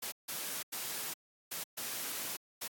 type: noise bursts at uneven times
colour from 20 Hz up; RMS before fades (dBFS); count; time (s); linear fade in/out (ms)
white; -39; 6; 0.02-0.12 / 0.28-0.63 / 0.72-1.14 / 1.51-1.64 / 1.77-2.37 / 2.61-2.68; 10
effects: high-pass 150 Hz 12 dB/octave + AAC 64 kbps